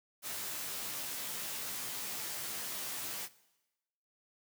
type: noise with comb filter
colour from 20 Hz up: white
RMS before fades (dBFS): -40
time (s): 0.22-3.29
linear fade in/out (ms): 50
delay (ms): 15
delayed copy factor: +1
effects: noise-tail reverb RT60 1.0 s tail -19 dB re dry + high-pass 100 Hz 12 dB/octave